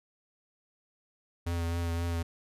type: tone with vibrato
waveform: square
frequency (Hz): 84.8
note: E2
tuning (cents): +50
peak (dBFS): -30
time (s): 1.46-2.23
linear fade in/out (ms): 10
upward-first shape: triangle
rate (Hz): 3.8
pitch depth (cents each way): 25
effects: resampled to 32000 Hz